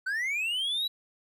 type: linear sweep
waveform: triangle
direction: up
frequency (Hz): 1480 to 3951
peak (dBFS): -26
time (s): 0.06-0.88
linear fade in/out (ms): 10
effects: none